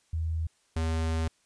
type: tone pair in turn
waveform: sine / square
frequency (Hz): 80.9 / 80.9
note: E2 / E2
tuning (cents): -32 / -32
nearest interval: unison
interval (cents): 0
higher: neither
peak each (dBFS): -27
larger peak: neither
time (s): 0.13-0.47 / 0.76-1.28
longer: second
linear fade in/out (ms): 5
effects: white hiss -68 dBFS RMS until 1.45 s + resampled to 22050 Hz